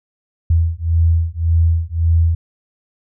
sine beating tone pair, 82 / 83.8 Hz, E2 / E2, -9 / +29 cents, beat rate 1.8 Hz, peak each -15 dBFS, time 0.5-2.35 s, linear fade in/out 5 ms, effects none

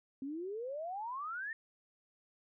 sine exponential sweep, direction up, 261.6 to 1849 Hz, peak -38 dBFS, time 0.22-1.53 s, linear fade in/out 2 ms, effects none

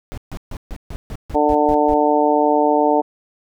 brown noise bursts, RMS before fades -28 dBFS, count 10, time 0.12-1.94 s, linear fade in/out 0 ms, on 56 ms, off 140 ms
harmonic tone, 148.8 Hz, D3, 23 cents sharp, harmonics 2 / 3 / 4 / 5 / 6, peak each -19 / -19 / -19 / -19 / -19 dBFS, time 1.34-3.02 s, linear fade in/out 20 ms
effects none

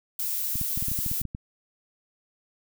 violet noise, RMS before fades -29 dBFS, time 0.19-1.22 s, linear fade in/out 5 ms
clicks, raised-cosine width 5 ms, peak -21 dBFS, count 12, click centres 0.556 / 0.614 / 0.775 / 0.825 / 0.884 / 0.916 / 0.989 / 1.063 / 1.115 / 1.215 / 1.253 / 1.349 s
effects none

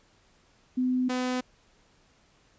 sine / sawtooth tone pair in turn, 253.6 / 252.4 Hz, B3 / B3, +46 / +38 cents, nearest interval unison, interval 8 cents, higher first, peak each -23 dBFS, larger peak neither, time 0.77-1.09 / 1.09-1.41 s, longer neither, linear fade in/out 10 ms, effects pink hiss -63 dBFS RMS until 2.58 s + resampled to 16000 Hz

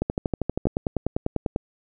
two click trains, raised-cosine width 2 ms, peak -9 / -10 dBFS, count 10 / 9, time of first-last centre 0.67-1.561 / 0.02-0.655 s, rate 10.1 / 12.6 Hz, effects none

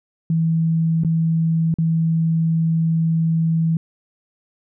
sine tone with dropouts, 163.1 Hz, E3, 18 cents flat, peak -15 dBFS, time 0.3-3.77 s, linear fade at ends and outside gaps 2 ms, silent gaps 1.036-1.047 / 1.741-1.785 s, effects none

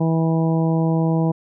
harmonic tone, 162.7 Hz, E3, 22 cents flat, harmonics 1 / 2 / 3 / 4 / 5 / 6, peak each -17 / -23 / -27 / -29 / -31 / -33 dBFS, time 0-1.32 s, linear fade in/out 10 ms, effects none

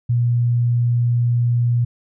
sine tone, 120 Hz, B2, 49 cents flat, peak -14 dBFS, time 0.09-1.85 s, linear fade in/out 10 ms, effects none

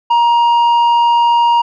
sine tone with tanh clipping, 943 Hz, A#5, 20 cents sharp, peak -9 dBFS, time 0.1-1.62 s, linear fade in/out 10 ms, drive 6 dB, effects none

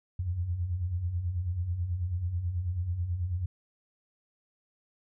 sine beating tone pair, 81 / 90.2 Hz, E2 / F#2, -30 / -44 cents, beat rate 9.2 Hz, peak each -37 / -29 dBFS, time 0.19-3.46 s, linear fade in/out 5 ms, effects none

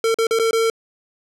square tone with dropouts, 452.5 Hz, A4, 48 cents sharp, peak -16 dBFS, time 0.04-0.7 s, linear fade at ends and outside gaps 2 ms, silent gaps 0.144-0.186 / 0.269-0.309 / 0.389-0.396 / 0.51-0.53 s, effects low-pass 11000 Hz 12 dB/octave

